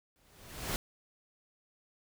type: noise with exponential growth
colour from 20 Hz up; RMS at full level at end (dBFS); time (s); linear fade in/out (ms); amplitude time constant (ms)
pink; -32; 0.16-0.76; 0; 130
effects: none